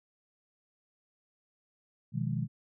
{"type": "chord", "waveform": "sine", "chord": "F half-diminished seventh", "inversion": "second", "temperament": "equal", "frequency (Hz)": [123.47, 155.56, 174.61, 207.7], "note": ["Cb3", "Eb3", "F3", "Ab3"], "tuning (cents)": [0, 0, 0, 0], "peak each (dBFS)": [-33, -34, -38, -37], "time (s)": [2.12, 2.48], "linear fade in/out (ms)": 50, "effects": []}